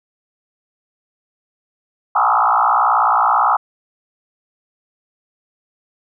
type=tone with frequency modulation; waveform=sine; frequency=1047 Hz; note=C6; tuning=1 cent sharp; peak=-11 dBFS; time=2.15-3.57 s; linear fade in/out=10 ms; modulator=58.5 Hz; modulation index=5; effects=none